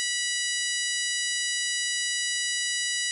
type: harmonic tone with a mistuned harmonic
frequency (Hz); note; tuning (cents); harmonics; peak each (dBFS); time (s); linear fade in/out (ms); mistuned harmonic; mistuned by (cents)
977; B5; -19; 2 / 3 / 4 / 5 / 6 / 7 / 8 / 9 / 10; -31 / -33 / -34 / -35 / -36 / -36 / -37 / -38 / -38; 0-3.11; 0; 9; -72
effects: none